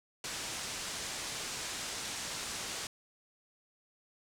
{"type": "low-pass noise", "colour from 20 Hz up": "white", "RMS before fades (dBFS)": -40, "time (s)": [0.24, 2.87], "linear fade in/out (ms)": 2, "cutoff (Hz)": 8300, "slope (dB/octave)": 24, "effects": []}